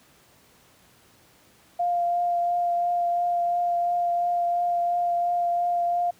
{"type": "tone with vibrato", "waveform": "sine", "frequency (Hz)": 698.5, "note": "F5", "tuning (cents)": 0, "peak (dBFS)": -21, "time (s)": [1.79, 6.11], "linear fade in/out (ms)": 10, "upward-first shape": "triangle", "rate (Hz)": 2.9, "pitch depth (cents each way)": 14, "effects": ["pink hiss -57 dBFS RMS until 6.19 s", "high-pass 80 Hz 12 dB/octave"]}